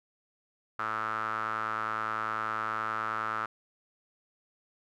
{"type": "tone with band-pass filter", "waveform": "sawtooth", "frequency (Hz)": 109.7, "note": "A2", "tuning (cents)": -5, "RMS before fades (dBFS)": -33, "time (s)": [0.79, 3.46], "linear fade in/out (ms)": 5, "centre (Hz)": 1300, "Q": 7.1, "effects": []}